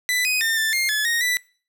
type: tone with pitch steps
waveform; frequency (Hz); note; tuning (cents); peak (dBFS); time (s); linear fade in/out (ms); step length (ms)
sawtooth; 1992 / 2505 / 1809 / 1771 / 2122 / 1716 / 1864 / 1977; B6 / D#7 / A6 / A6 / C7 / A6 / A#6 / B6; +14 / +11 / +48 / +11 / +24 / -44 / -1 / +1; -16; 0.09-1.37; 0; 160
effects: noise-tail reverb RT60 0.4 s tail -22 dB re dry